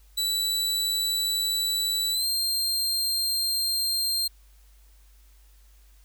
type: tone with pitch glide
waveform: sawtooth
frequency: 3951 to 4184 Hz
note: B7 to C8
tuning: 0 to -1 cents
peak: -21 dBFS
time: 0.17-4.28 s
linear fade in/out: 10 ms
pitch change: +99 cents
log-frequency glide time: 2.12-2.26 s
effects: added 50 Hz sine -52 dBFS peak until 6.04 s + white hiss -63 dBFS RMS until 6.04 s